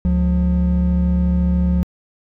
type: tone pair together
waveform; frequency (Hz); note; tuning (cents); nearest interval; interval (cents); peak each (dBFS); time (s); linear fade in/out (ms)
triangle; 71 / 178.91; C#2 / F3; +42 / +42; octave + major third; 1600; -14; 0.05-1.83; 0
effects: tanh soft clip ceiling -5 dBFS